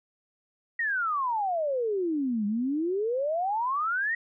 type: exponential two-way sweep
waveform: sine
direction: down then up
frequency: 1916 to 200.5 to 1916 Hz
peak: -25 dBFS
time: 0.79-4.15 s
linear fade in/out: 5 ms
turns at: 2.46 s
effects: none